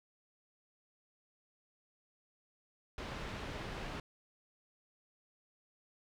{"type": "low-pass noise", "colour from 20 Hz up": "pink", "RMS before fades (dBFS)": -43, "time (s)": [2.98, 4], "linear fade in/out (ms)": 2, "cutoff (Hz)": 3300, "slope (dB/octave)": 12, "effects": []}